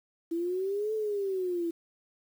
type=exponential two-way sweep; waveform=sine; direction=up then down; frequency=328.8 to 440 to 331.8 Hz; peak=-28 dBFS; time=0.31-1.71 s; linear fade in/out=10 ms; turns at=0.94 s; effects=9-bit